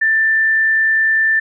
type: tone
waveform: sine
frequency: 1775 Hz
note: A6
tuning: 15 cents sharp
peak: -11 dBFS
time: 0.01-1.4 s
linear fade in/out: 10 ms
effects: none

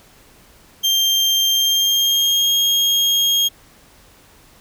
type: tone with pitch glide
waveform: 35% pulse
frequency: 3174 to 3252 Hz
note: G7 to G#7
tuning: +21 to -37 cents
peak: -12 dBFS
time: 0.83-3.49 s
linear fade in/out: 20 ms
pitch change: +42 cents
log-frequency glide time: 1.5-2.53 s
effects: pink hiss -49 dBFS RMS until 4.6 s

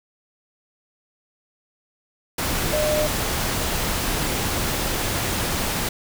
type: tone in noise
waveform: sine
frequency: 607 Hz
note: D#5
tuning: 43 cents flat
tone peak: -20 dBFS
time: 2.73-3.07 s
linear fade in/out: 5 ms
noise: pink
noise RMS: -24 dBFS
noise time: 2.38-5.89 s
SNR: +1 dB
effects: none

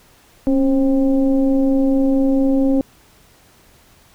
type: tone with frequency modulation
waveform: sine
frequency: 272.2 Hz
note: C#4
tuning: 31 cents flat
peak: -12 dBFS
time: 0.47-2.81 s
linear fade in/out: 0 ms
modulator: 260 Hz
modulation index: 0.75
effects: pink hiss -51 dBFS RMS until 4.14 s

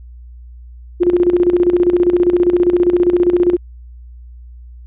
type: tone with tremolo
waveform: sine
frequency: 352.5 Hz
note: F4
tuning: 16 cents sharp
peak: -7 dBFS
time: 1-3.57 s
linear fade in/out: 20 ms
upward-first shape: square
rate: 15 Hz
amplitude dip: 65%
effects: added 60 Hz sine -33 dBFS peak until 4.86 s + resampled to 8000 Hz

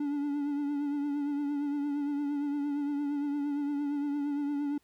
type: tone with vibrato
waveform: triangle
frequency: 288 Hz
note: D4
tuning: 34 cents flat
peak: -27 dBFS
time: 0-4.78 s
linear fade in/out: 5 ms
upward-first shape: triangle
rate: 8.7 Hz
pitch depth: 46 cents each way
effects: pink hiss -71 dBFS RMS until 4.83 s

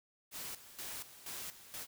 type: noise with tremolo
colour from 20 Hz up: white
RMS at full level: -44 dBFS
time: 0.31-1.87 s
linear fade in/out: 50 ms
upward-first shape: square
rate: 2.1 Hz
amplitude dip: 75%
effects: none

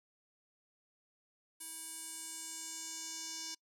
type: tone with band-pass filter sweep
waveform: square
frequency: 323.6 Hz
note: E4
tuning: 32 cents flat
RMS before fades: -45 dBFS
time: 1.6-3.55 s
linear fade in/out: 10 ms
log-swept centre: 10000 to 5800 Hz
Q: 3.2
effects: noise-tail reverb RT60 0.1 s tail -25 dB re dry

